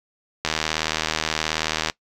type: click train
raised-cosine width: 0.2 ms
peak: -4 dBFS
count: 115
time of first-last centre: 0.45-1.899 s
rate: 78.7 Hz
effects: noise-tail reverb RT60 0.1 s tail -21 dB re dry